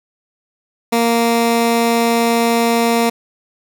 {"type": "tone", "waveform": "15% pulse", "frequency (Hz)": 232.6, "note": "A#3", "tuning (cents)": -4, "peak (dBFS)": -6, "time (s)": [0.92, 3.1], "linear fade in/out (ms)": 10, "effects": []}